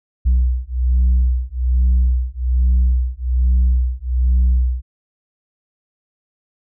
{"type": "beating tone pair", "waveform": "sine", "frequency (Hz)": [61.74, 62.94], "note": ["B1", "B1"], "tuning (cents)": [0, 33], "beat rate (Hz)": 1.2, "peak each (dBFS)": -14, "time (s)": [0.25, 4.82], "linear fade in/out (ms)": 20, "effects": ["tanh soft clip ceiling -9 dBFS"]}